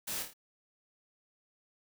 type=noise with echo; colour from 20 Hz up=white; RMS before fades=-38 dBFS; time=0.07-0.23 s; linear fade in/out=10 ms; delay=27 ms; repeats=4; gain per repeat=-5 dB; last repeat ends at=0.338 s; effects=none